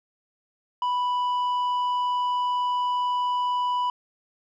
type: tone with low-pass filter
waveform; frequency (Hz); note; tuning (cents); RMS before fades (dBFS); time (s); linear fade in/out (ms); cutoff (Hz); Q
square; 987.8; B5; 0; -25; 0.82-3.9; 2; 2000; 1.3
effects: none